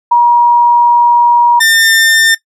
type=tone pair in turn; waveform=sine / sawtooth; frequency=954 / 1800.9 Hz; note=A#5 / A6; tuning=+40 / +40 cents; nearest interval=major seventh; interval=1100 cents; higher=second; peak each=-3 dBFS; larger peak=neither; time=0.11-1.6 / 1.6-2.35 s; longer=first; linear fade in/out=10 ms; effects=noise-tail reverb RT60 0.1 s tail -17 dB re dry + resampled to 32000 Hz